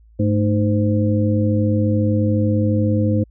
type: harmonic tone with a mistuned harmonic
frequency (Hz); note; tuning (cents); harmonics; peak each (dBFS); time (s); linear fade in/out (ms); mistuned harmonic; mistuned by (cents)
103; G#2; -14; 1 / 2 / 3 / 5; -17 / -20 / -22 / -24; 0.19-3.24; 10; 2; +92
effects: added 55 Hz sine -46 dBFS peak until 3.3 s